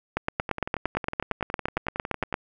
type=two click trains; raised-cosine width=0.5 ms; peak=-16 / -9 dBFS; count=22 / 20; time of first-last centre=0.4-2.327 / 0.17-2.341 s; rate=10.9 / 8.75 Hz; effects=none